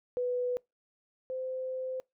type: tone pair in turn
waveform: sine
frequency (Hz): 494.7 / 516.7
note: B4 / C5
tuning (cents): +3 / -22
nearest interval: minor second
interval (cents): 75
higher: second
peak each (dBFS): -28 / -33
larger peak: first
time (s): 0.17-0.57 / 1.3-2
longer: second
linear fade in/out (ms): 0
effects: noise-tail reverb RT60 0.2 s tail -25 dB re dry